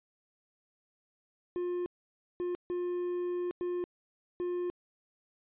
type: tone bursts at uneven times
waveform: triangle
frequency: 354.7 Hz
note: F4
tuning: 27 cents sharp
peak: -29 dBFS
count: 5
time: 1.56-1.86 / 2.4-2.55 / 2.7-3.51 / 3.61-3.84 / 4.4-4.7 s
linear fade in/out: 0 ms
effects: resampled to 8000 Hz